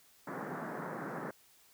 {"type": "band-pass noise", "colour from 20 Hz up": "pink", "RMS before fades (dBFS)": -41, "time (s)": [0.27, 1.31], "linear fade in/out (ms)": 5, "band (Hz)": [150, 1800], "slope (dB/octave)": 48, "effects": ["white hiss -64 dBFS RMS until 1.73 s"]}